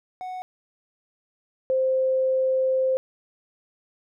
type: tone pair in turn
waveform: triangle / sine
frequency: 739 / 522.6 Hz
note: F#5 / C5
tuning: -2 / -2 cents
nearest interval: tritone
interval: 600 cents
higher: first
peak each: -29 / -19 dBFS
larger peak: second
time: 0.21-0.42 / 1.7-2.97 s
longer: second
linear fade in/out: 0 ms
effects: none